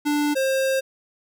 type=tone pair in turn; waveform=square; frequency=294.2 / 532.4 Hz; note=D4 / C5; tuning=+3 / +30 cents; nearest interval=minor seventh; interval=1027 cents; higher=second; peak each=-20 dBFS; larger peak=neither; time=0.05-0.35 / 0.35-0.81 s; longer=second; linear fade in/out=20 ms; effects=none